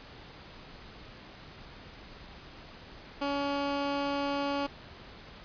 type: tone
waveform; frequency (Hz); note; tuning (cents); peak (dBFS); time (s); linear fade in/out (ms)
15% pulse; 282.2; C#4; +31; -23; 3.21-4.67; 10
effects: pink hiss -49 dBFS RMS until 5.44 s + resampled to 11025 Hz